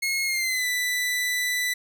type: tone with pitch glide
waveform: sawtooth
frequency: 2164 to 1984.4 Hz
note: C#7 to B6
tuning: -42 to +8 cents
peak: -20 dBFS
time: 0.02-1.74 s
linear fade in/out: 10 ms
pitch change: -150 cents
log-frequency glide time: 0.25-0.67 s
effects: none